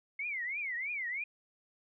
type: tone with vibrato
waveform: sine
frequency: 2141 Hz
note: C7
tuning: 39 cents sharp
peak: -34 dBFS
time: 0.19-1.24 s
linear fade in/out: 5 ms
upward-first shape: triangle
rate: 3.1 Hz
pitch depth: 260 cents each way
effects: none